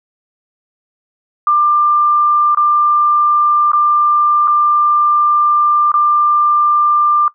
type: tone with dropouts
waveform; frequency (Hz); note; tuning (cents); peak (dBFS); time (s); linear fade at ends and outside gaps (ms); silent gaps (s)
sine; 1191; D6; +24; -8; 1.47-7.28; 2; 2.548-2.572 / 3.718-3.732 / 4.475-4.479 / 5.918-5.94
effects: noise-tail reverb RT60 0.1 s tail -19 dB re dry